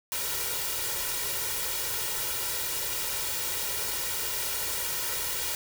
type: noise with comb filter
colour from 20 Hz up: white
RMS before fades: -31 dBFS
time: 0.12-5.55 s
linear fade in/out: 0 ms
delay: 2.1 ms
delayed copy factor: +0.75
effects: none